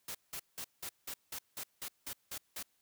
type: noise bursts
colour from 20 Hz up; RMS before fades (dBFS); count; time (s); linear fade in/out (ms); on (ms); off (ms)
white; -42; 11; 0.08-2.628; 5; 68; 180
effects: white hiss -75 dBFS RMS until 2.81 s